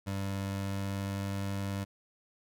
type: tone with pitch glide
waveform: 25% pulse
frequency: 98 to 98.74 Hz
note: G2 to G2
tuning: 0 to +13 cents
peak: -29 dBFS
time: 0.06-1.85 s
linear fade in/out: 20 ms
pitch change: +13 cents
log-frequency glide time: 0.4-1.23 s
effects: none